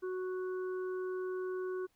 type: harmonic tone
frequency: 370 Hz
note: F#4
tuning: in tune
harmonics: 1 / 3 / 4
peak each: -35 / -49 / -50 dBFS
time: 0.02-1.87 s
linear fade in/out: 20 ms
effects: pink hiss -75 dBFS RMS until 1.95 s